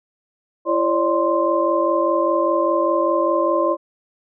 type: tone cluster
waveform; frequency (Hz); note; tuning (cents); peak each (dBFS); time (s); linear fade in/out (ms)
sine; 338.2 / 551 / 596 / 1046; E4 / C#5 / D5 / C6; +44 / -11 / +25 / -1; -21; 0.65-3.77; 50
effects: none